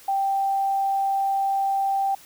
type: tone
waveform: sine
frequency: 784 Hz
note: G5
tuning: in tune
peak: -20 dBFS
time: 0.08-2.15 s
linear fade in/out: 5 ms
effects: white hiss -49 dBFS RMS until 2.25 s